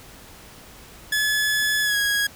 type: tone with pitch glide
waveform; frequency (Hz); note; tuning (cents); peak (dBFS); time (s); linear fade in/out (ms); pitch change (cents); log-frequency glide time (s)
sawtooth; 1712 to 1653.7; A6 to G#6; -48 to -8; -16; 1.12-2.27; 5; -60; 1.82-1.97
effects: pink hiss -45 dBFS RMS until 2.35 s